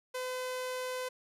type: tone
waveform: sawtooth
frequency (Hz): 508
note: B4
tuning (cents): +49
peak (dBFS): -31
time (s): 0.14-1.09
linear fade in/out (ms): 10
effects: resampled to 32000 Hz